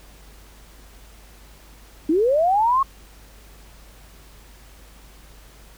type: linear sweep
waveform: sine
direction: up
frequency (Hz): 293.5 to 1108.7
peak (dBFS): -15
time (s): 2.09-2.83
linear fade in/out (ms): 5
effects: added 50 Hz sine -46 dBFS peak until 5.77 s + pink hiss -50 dBFS RMS until 5.77 s